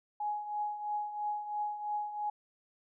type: tone with tremolo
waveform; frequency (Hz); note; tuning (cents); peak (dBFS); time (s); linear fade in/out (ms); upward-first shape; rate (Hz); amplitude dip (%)
sine; 836; G#5; +11; -30; 0.2-2.3; 5; triangle; 3; 70
effects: none